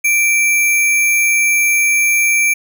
sine tone with sample-and-hold, 2341 Hz, D7, 6 cents flat, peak -10 dBFS, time 0.04-2.54 s, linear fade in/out 10 ms, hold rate 8820 Hz, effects none

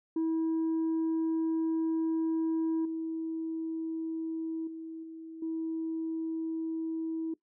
sine tone with level steps, 323.9 Hz, E4, 30 cents flat, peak -24 / -31 / -38 / -41 / -30 dBFS, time 0.16-7.34 s, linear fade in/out 5 ms, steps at 2.85 / 4.67 / 5.03 / 5.42 s, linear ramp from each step 5 ms, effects noise-tail reverb RT60 0.1 s tail -19 dB re dry + tanh soft clip ceiling -26 dBFS

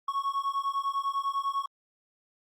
triangle beating tone pair, 1100 / 1110 Hz, C#6 / C#6, -14 / +2 cents, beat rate 10 Hz, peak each -29 dBFS, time 0.08-1.66 s, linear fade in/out 5 ms, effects Opus 48 kbps

